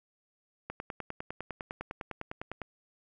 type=click train; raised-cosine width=0.5 ms; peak=-22 dBFS; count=20; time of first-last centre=0.7-2.617 s; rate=9.91 Hz; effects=none